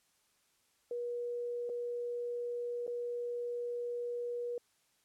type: tone with dropouts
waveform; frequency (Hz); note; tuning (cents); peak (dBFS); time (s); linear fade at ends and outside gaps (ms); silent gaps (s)
sine; 481.1; B4; -45; -35; 0.91-4.58; 2; 1.693-1.697 / 2.867-2.877
effects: white hiss -73 dBFS RMS until 5.04 s + low-pass 11000 Hz 12 dB/octave